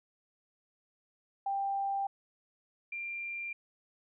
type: tone pair in turn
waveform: sine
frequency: 790 / 2380 Hz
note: G5 / D7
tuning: +13 / +22 cents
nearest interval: octave + perfect fifth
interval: 1909 cents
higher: second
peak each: -30 / -36 dBFS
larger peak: first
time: 1.46-2.07 / 2.92-3.53 s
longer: neither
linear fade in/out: 5 ms
effects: none